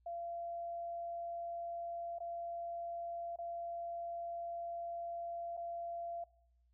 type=tone with dropouts; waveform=sine; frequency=685 Hz; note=F5; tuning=34 cents flat; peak=-40 dBFS; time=0.06-6.24 s; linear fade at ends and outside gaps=5 ms; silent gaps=2.186-2.203 / 3.36-3.386 / 5.569-5.574 s; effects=noise-tail reverb RT60 0.7 s tail -20 dB re dry + added 60 Hz sine -69 dBFS peak until 6.73 s